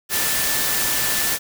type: tone in noise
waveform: sine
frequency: 1760 Hz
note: A6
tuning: in tune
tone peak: -30 dBFS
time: 0.09-1.39 s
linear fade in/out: 50 ms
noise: white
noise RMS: -21 dBFS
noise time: 0.09-1.39 s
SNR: -12 dB
effects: none